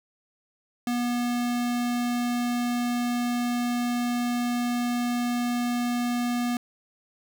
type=tone; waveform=square; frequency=242.1 Hz; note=B3; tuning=34 cents flat; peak=-25 dBFS; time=0.87-6.57 s; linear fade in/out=2 ms; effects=none